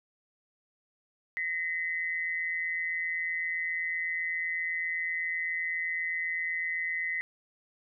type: tone pair together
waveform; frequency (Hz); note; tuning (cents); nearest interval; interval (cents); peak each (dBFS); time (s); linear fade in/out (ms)
sine; 1866.2 / 2034; A#6 / C7; +1 / -50; minor second; 149; -34 / -31; 1.37-7.21; 0
effects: none